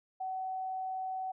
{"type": "tone", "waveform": "sine", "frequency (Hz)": 754, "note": "F#5", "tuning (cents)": 32, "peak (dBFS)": -34, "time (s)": [0.2, 1.32], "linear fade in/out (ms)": 10, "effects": []}